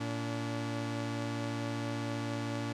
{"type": "tone pair together", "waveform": "sawtooth", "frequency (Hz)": [114.1, 287.5], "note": ["A#2", "D4"], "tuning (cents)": [-37, -37], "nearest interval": "octave + major third", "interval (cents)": 1600, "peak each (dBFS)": [-32, -33], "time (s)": [0, 2.73], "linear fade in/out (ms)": 10, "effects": ["low-pass 7000 Hz 12 dB/octave"]}